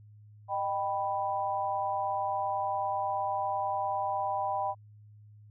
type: chord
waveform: sine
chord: Eb augmented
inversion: none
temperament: equal with one note detuned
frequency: 614 / 784 / 987.8 Hz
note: Eb5 / G5 / B5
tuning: -23 / 0 / 0 cents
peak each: -36 / -31 / -33 dBFS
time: 0.48-4.75 s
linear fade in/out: 50 ms
effects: added 105 Hz sine -51 dBFS peak until 5.5 s